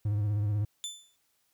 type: tone with vibrato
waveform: triangle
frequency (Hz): 104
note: G#2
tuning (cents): +3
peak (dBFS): -24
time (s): 0.05-0.65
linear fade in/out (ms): 5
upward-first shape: triangle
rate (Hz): 16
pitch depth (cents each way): 61
type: tone with exponential decay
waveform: 25% pulse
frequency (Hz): 3520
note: A7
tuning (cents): 0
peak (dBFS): -28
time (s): 0.84-1.16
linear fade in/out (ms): 0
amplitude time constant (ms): 68
effects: white hiss -73 dBFS RMS until 1.53 s